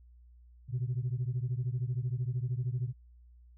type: beating tone pair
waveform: sine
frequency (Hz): 120 / 133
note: B2 / C3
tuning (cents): -49 / +29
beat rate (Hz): 13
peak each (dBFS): -31 / -33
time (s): 0.68-2.93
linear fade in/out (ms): 50
effects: tanh soft clip ceiling -26 dBFS + added 60 Hz sine -54 dBFS peak until 3.57 s